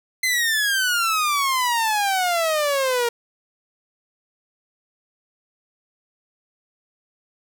sawtooth exponential sweep, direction down, 2073 to 466.2 Hz, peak -15 dBFS, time 0.23-3.09 s, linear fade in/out 5 ms, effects none

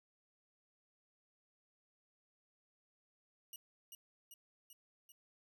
5% pulse tone with echo, 2892 Hz, F#7, 40 cents flat, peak -39 dBFS, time 3.53-3.56 s, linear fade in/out 2 ms, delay 390 ms, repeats 4, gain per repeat -3 dB, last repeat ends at 5.12 s, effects none

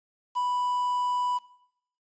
triangle tone with quantisation, 987.8 Hz, B5, in tune, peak -23 dBFS, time 0.35-1.39 s, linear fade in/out 20 ms, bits 8, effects noise-tail reverb RT60 0.7 s tail -18 dB re dry + resampled to 16000 Hz

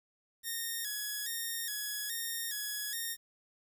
5% pulse tone with vibrato, 1760 Hz, A6, in tune, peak -25 dBFS, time 0.43-3.17 s, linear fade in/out 50 ms, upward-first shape square, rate 1.2 Hz, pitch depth 78 cents each way, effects 10-bit

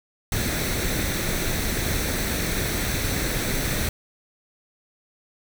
pink noise with comb filter, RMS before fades -25 dBFS, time 0.32-3.89 s, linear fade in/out 2 ms, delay 0.5 ms, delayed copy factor +0.5, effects none

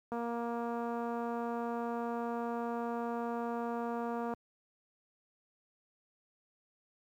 click train, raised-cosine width 1 ms, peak -25 dBFS, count 992, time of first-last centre 0.12-4.337 s, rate 235 Hz, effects high-pass 80 Hz 12 dB/octave + 11-bit

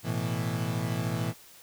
35% pulse chord, A suspended second, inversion none, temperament equal, 110 / 123.47 / 164.81 Hz, A2 / B2 / E3, 0 / 0 / 0 cents, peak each -31 dBFS, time 0.03-1.34 s, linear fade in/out 50 ms, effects white hiss -53 dBFS RMS until 1.62 s

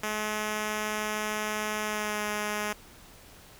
5% pulse tone with pitch glide, 213.2 to 209.8 Hz, G#3 to G#3, +46 to +18 cents, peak -18 dBFS, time 0.03-2.73 s, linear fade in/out 5 ms, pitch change -28 cents, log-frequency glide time 1.84-2.24 s, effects pink hiss -52 dBFS RMS until 3.59 s

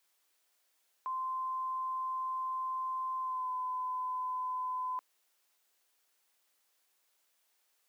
sine tone with pitch glide, 1038 to 1014.3 Hz, C6 to B5, -14 to +46 cents, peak -33 dBFS, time 1.06-4.99 s, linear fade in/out 0 ms, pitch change -40 cents, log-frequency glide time 3.2-3.51 s, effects white hiss -75 dBFS RMS until 7.88 s + high-pass 400 Hz 12 dB/octave

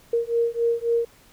sine beating tone pair, 464.9 / 468.6 Hz, A#4 / A#4, -5 / +9 cents, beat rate 3.7 Hz, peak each -23 dBFS, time 0.13-1.05 s, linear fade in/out 5 ms, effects pink hiss -54 dBFS RMS until 1.32 s

